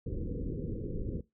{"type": "low-pass noise", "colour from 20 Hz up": "pink", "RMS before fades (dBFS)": -36, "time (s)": [0.06, 1.21], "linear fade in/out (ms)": 5, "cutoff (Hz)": 510, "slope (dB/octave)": 96, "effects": ["noise-tail reverb RT60 0.2 s tail -20 dB re dry"]}